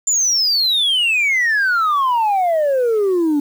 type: exponential sweep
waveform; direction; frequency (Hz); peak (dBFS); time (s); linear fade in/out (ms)
sine; down; 7250 to 282.6; -11; 0.07-3.4; 5
effects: tanh soft clip ceiling -12 dBFS + 7-bit